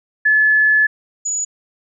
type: tone pair in turn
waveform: sine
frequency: 1722 / 6888 Hz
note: A6 / A8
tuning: -38 / -38 cents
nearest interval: 2 octaves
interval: 2400 cents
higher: second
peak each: -10 / -18 dBFS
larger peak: first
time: 0.25-0.87 / 1.25-1.45 s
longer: first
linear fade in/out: 10 ms
effects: none